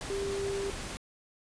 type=tone in noise; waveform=sine; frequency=395.7 Hz; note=G4; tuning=16 cents sharp; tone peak=-31 dBFS; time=0.1-0.7 s; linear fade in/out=0 ms; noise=pink; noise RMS=-39 dBFS; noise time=0.01-0.97 s; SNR=+5 dB; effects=resampled to 22050 Hz